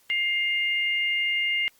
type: tone pair together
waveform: sine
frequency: 2112 / 2819 Hz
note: C7 / F7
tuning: +16 / +16 cents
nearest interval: perfect fourth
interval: 500 cents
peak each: -24 / -27 dBFS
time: 0.1-1.68 s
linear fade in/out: 0 ms
effects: white hiss -61 dBFS RMS until 1.79 s + Opus 48 kbps